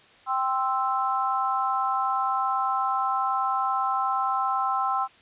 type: chord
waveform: sine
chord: C major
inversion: second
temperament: equal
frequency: 784 / 1046.5 / 1318.5 Hz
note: G5 / C6 / E6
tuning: 0 / 0 / 0 cents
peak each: -27 dBFS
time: 0.26-5.08 s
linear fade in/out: 50 ms
effects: white hiss -54 dBFS RMS until 5.21 s + resampled to 8000 Hz